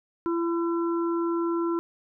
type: harmonic tone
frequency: 337.5 Hz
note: E4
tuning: 41 cents sharp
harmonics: 1 / 3 / 4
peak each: -24 / -34 / -36 dBFS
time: 0.26-1.79 s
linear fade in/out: 0 ms
effects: none